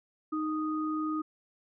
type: tone pair together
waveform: sine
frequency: 310.2 / 1241.8 Hz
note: D#4 / D#6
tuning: -5 / -4 cents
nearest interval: 2 octaves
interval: 2401 cents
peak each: -30 / -35 dBFS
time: 0.32-1.22 s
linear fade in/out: 10 ms
effects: none